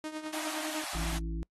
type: tone with tremolo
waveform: sawtooth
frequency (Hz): 310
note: D#4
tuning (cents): -6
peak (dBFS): -30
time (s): 0.04-0.84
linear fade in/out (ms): 0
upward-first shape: triangle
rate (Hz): 9.8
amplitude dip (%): 75
type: high-pass noise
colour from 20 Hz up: pink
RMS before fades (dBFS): -39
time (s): 0.32-1.19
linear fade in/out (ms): 20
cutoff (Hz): 600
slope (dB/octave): 96
type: harmonic tone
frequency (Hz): 55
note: A1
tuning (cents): 0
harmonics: 1 / 3 / 5 / 6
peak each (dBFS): -33 / -40 / -48 / -43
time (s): 0.95-1.43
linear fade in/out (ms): 0
effects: noise-tail reverb RT60 0.1 s tail -26 dB re dry + AAC 32 kbps